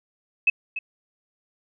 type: tone with echo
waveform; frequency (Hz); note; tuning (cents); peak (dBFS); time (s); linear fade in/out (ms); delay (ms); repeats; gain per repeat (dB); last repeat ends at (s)
sine; 2590; E7; -31; -14; 0.47-0.5; 5; 290; 1; -12; 0.79
effects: none